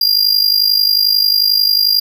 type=tone with amplitude modulation; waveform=square; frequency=4800 Hz; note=D8; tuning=37 cents sharp; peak=-7 dBFS; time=0.01-2 s; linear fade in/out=5 ms; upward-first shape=sine; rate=51.2 Hz; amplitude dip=75%; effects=none